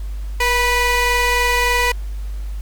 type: ring-modulated tone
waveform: 25% pulse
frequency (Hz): 493.9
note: B4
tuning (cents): 0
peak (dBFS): -8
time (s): 0.4-1.92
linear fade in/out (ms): 5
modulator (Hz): 1470
effects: added 50 Hz sine -23 dBFS peak until 2.61 s + pink hiss -47 dBFS RMS until 2.61 s